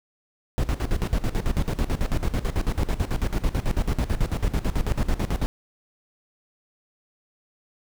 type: noise with tremolo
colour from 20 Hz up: brown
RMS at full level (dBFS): -21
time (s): 0.58-5.46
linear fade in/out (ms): 0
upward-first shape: square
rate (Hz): 9.1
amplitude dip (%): 80
effects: none